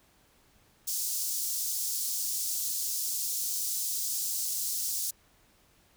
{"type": "high-pass noise", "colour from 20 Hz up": "pink", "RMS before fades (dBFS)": -32, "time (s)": [0.87, 5.11], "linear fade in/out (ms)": 10, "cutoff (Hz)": 5400, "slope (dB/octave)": 24, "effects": ["pink hiss -64 dBFS RMS until 5.96 s"]}